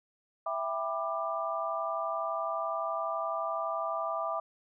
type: chord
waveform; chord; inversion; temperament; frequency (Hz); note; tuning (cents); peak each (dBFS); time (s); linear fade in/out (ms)
sine; E minor seventh; none; just; 659.3 / 791.1 / 988.9 / 1186.7; E5 / G5 / B5 / D6; 0 / +16 / +2 / +18; -34 / -39 / -40 / -34; 0.46-4.4; 5
effects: none